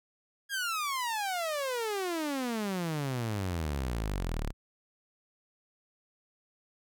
sawtooth exponential sweep, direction down, 1661.2 to 33.15 Hz, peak -27 dBFS, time 0.49-4.53 s, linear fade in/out 50 ms, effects none

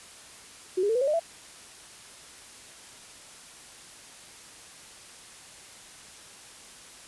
sine tone with pitch steps, 370 / 408.2 / 450.3 / 496.8 / 548 / 604.5 / 666.9 Hz, F#4 / G#4 / A4 / B4 / C#5 / D5 / E5, 0 / -30 / +40 / +10 / -20 / +50 / +20 cents, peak -22 dBFS, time 0.77-1.197 s, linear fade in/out 10 ms, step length 61 ms, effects white hiss -48 dBFS RMS until 7.07 s + resampled to 24000 Hz

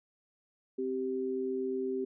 sine tone pair together, 260.6 / 389.2 Hz, C4 / G4, -7 / -12 cents, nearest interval perfect fifth, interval 695 cents, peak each -36 / -32 dBFS, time 0.78-2.05 s, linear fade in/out 10 ms, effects none

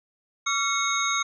sine tone cluster, 1141 / 1370 / 2196 / 3754 / 6430 Hz, C#6 / F6 / C#7 / A#7 / G8, +50 / -34 / -17 / +11 / +43 cents, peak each -29 dBFS, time 0.46-1.23 s, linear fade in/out 10 ms, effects none

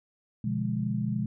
sine chord, B diminished seventh, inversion none, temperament equal, 123.47 / 146.83 / 174.61 / 207.7 Hz, B2 / D3 / F3 / Ab3, 0 / 0 / 0 / 0 cents, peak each -31 / -36 / -34 / -30 dBFS, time 0.44-1.26 s, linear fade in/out 5 ms, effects none

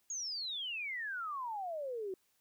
sine exponential sweep, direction down, 6770 to 364.6 Hz, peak -37 dBFS, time 0.1-2.14 s, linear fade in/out 2 ms, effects white hiss -75 dBFS RMS until 2.4 s

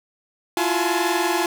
sawtooth tone cluster, 337 / 357.4 / 848 / 894 / 1038 Hz, E4 / F4 / G#5 / A5 / C6, +38 / +40 / +36 / +27 / -14 cents, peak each -20 / -20 / -21 / -27 / -28 dBFS, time 0.57-1.46 s, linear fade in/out 2 ms, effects none

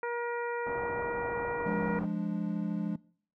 harmonic tone, 475.5 Hz, A#4, 34 cents sharp, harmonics 1 / 2 / 3 / 4 / 5, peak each -34 / -36 / -39 / -43 / -48 dBFS, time 0.03-1.99 s, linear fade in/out 2 ms
white low-pass noise, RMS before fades -41 dBFS, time 0.66-2.06 s, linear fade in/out 10 ms, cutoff 1000 Hz, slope 24 dB/octave
triangle chord, D diminished, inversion first, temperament equal, 174.61 / 207.7 / 293.7 Hz, F3 / Ab3 / D4, 0 / 0 / 0 cents, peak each -32 / -31 / -36 dBFS, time 1.66-2.96 s, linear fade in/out 5 ms
effects noise-tail reverb RT60 0.5 s tail -21 dB re dry

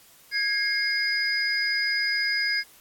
sine tone cluster, 1649 / 2133 / 4956 Hz, G#6 / C7 / D#8, -13 / +33 / -8 cents, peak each -27 dBFS, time 0.31-2.64 s, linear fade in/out 50 ms, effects white hiss -54 dBFS RMS until 2.8 s + AAC 64 kbps

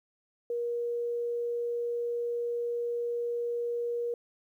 sine tone, 475.1 Hz, A#4, 33 cents sharp, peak -29 dBFS, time 0.5-4.14 s, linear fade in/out 2 ms, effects 11-bit

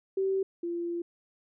sine tone pair in turn, 385.2 / 343.2 Hz, G4 / F4, -30 / -30 cents, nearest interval major second, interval 200 cents, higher first, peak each -25 / -30 dBFS, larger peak first, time 0.17-0.43 / 0.63-1.02 s, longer second, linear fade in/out 5 ms, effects none

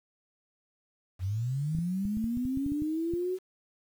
sine linear sweep, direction up, 86.7 to 377.2 Hz, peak -28 dBFS, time 1.19-3.39 s, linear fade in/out 50 ms
clicks, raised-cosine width 5 ms, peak -26 dBFS, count 12, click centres 1.75 / 1.787 / 2.053 / 2.171 / 2.242 / 2.372 / 2.453 / 2.573 / 2.663 / 2.72 / 2.821 / 3.137 s
effects 9-bit

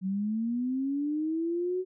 sine linear sweep, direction up, 184.6 to 374.6 Hz, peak -27 dBFS, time 0.01-1.85 s, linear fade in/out 50 ms, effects none

